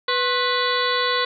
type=harmonic tone with a mistuned harmonic; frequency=493.9 Hz; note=B4; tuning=in tune; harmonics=1 / 2 / 3 / 4 / 5 / 6 / 7 / 8 / 9; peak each=-25 / -24 / -27 / -27 / -36 / -36 / -28 / -27 / -32 dBFS; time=0.08-1.25 s; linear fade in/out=5 ms; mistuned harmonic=2; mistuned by=+140 cents; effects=none